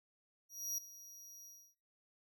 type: tone with ADSR envelope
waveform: 40% pulse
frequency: 5750 Hz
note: F8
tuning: 50 cents sharp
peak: -34 dBFS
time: 0.49-1.75 s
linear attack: 290 ms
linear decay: 5 ms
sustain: -17 dB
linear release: 290 ms
effects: noise-tail reverb RT60 0.8 s tail -23 dB re dry